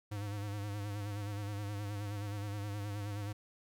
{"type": "tone with vibrato", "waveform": "square", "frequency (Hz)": 102.5, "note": "G#2", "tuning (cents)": -22, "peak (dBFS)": -38, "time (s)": [0.11, 3.33], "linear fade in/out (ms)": 10, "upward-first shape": "sine", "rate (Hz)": 9.5, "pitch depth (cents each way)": 51, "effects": ["13-bit"]}